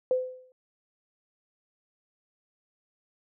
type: tone with exponential decay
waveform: sine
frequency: 510 Hz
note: C5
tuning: 44 cents flat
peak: -19 dBFS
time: 0.11-0.52 s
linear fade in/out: 1 ms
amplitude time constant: 87 ms
effects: none